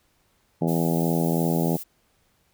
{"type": "harmonic tone", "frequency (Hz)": 83, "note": "E2", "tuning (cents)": 12, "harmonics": [2, 3, 4, 5, 6, 7, 8, 9, 10], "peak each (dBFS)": [-23, -27, -29, -31, -33, -34, -35, -36, -37], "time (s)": [0.61, 1.77], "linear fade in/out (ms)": 10}
{"type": "noise", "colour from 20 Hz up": "violet", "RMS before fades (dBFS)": -36, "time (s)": [0.67, 1.84], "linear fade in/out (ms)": 20}
{"effects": ["pink hiss -66 dBFS RMS until 2.53 s"]}